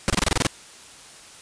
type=noise bursts; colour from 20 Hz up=pink; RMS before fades=-19 dBFS; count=9; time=0.08-0.468 s; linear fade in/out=0 ms; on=20 ms; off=26 ms; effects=white hiss -45 dBFS RMS until 1.41 s + resampled to 22050 Hz